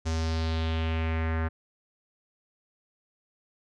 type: tone with low-pass filter sweep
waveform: square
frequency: 80.9 Hz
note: E2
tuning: 32 cents flat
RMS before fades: -28 dBFS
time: 0.05-1.49 s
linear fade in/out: 20 ms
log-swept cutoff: 6400 to 1600 Hz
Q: 2.6
effects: none